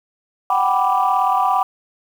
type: chord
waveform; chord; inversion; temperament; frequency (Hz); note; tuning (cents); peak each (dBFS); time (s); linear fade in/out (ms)
sine; G major seventh; third; equal with one note detuned; 746.4 / 784 / 987.8 / 1174.7; F#5 / G5 / B5 / D6; +15 / 0 / 0 / 0; -19; 0.5-1.63; 2
effects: tanh soft clip ceiling -6 dBFS + 7-bit